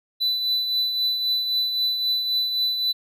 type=tone with tremolo; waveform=triangle; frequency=3990 Hz; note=B7; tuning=17 cents sharp; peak=-17 dBFS; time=0.2-2.93 s; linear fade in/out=20 ms; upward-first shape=triangle; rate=3.8 Hz; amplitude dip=50%; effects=none